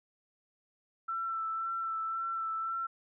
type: tone with vibrato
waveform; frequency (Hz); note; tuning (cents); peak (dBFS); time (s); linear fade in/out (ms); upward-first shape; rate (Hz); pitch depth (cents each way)
sine; 1335; E6; +22; -32; 1.08-2.87; 10; sine; 1.9; 19
effects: none